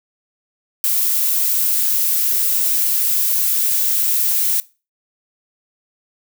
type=noise with high-pass filter sweep; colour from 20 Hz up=violet; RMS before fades=-17 dBFS; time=0.84-4.6 s; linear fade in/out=0 ms; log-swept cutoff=820 to 1500 Hz; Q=1; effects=noise-tail reverb RT60 0.3 s tail -20 dB re dry